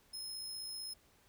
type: tone with amplitude modulation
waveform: sawtooth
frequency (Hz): 5160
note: E8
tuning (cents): -38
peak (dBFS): -38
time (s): 0.13-0.94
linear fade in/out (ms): 10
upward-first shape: sine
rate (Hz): 55.6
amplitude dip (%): 30
effects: pink hiss -68 dBFS RMS until 1.28 s